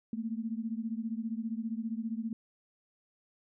sine beating tone pair, 220 / 235 Hz, A3 / A#3, 0 / +14 cents, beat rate 15 Hz, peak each -35 / -37 dBFS, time 0.13-2.33 s, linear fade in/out 2 ms, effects none

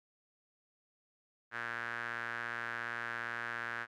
sawtooth tone with band-pass filter, 117.3 Hz, A#2, 11 cents sharp, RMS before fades -40 dBFS, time 1.51-3.87 s, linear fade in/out 50 ms, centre 1600 Hz, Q 5, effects none

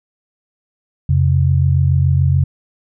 sine tone pair together, 88.12 / 135.1 Hz, F2 / C#3, +16 / -44 cents, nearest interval perfect fifth, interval 740 cents, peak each -13 / -13 dBFS, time 1.09-2.44 s, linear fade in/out 5 ms, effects none

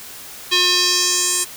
square tone with band-pass filter sweep, 358.9 Hz, F4, 47 cents sharp, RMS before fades -17 dBFS, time 0.51-1.45 s, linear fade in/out 20 ms, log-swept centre 3600 to 8700 Hz, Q 2.4, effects white hiss -36 dBFS RMS until 1.56 s

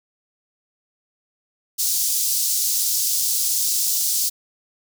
pink high-pass noise, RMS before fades -21 dBFS, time 1.78-4.3 s, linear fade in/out 20 ms, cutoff 5000 Hz, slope 24 dB/octave, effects none

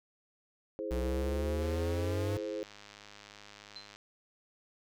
sine chord, E augmented, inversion none, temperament equal with one note detuned, 329.6 / 422.1 / 523.3 Hz, E4 / G#4 / B#4, 0 / +28 / 0 cents, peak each -40 / -39 / -38 dBFS, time 0.79-2.63 s, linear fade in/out 0 ms
square exponential sweep, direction up, 61.2 to 100 Hz, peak -33 dBFS, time 0.91-2.37 s, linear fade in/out 0 ms
click train, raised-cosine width 0.2 ms, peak -33 dBFS, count 242, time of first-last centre 1.62-3.96 s, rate 103 Hz
sine tone with exponential decay, 4097 Hz, C8, 37 cents flat, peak -40 dBFS, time 3.76-3.95 s, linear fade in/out 1 ms, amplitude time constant 40 ms
effects none

